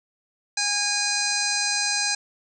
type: harmonic tone with a mistuned harmonic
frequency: 819 Hz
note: G#5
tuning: 24 cents flat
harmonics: 1 / 2 / 3 / 5 / 6 / 7 / 8 / 9 / 10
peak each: -33 / -30 / -30 / -28 / -29 / -34 / -29 / -34 / -34 dBFS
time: 0.57-2.15 s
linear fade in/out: 5 ms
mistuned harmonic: 8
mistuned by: -48 cents
effects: none